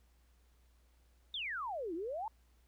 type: exponential two-way sweep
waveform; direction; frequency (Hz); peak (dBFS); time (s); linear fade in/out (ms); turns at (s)
sine; down then up; 3702 to 313.9 to 922; -37; 1.34-2.28; 2; 1.94
effects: added 60 Hz sine -65 dBFS peak until 2.67 s + pink hiss -75 dBFS RMS until 2.67 s